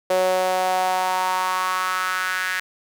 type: tone with high-pass filter sweep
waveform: sawtooth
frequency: 185 Hz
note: F#3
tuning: in tune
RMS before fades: -22 dBFS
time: 0.1-2.6 s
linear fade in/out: 5 ms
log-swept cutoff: 530 to 1700 Hz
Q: 4.2
effects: none